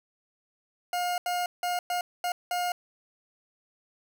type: tone bursts at uneven times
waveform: 40% pulse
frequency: 712 Hz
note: F5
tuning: 33 cents sharp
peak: -26 dBFS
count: 6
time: 0.93-1.18 / 1.26-1.46 / 1.63-1.79 / 1.9-2.01 / 2.24-2.32 / 2.51-2.72 s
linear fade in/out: 2 ms
effects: none